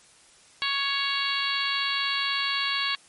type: harmonic tone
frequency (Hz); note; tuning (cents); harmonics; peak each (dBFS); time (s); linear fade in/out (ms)
556; C#5; +5; 2 / 3 / 4 / 5 / 6 / 7 / 8; -32 / -32 / -32 / -32 / -32 / -32 / -32; 0.62-2.95; 0
effects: white hiss -55 dBFS RMS until 3.08 s + MP3 48 kbps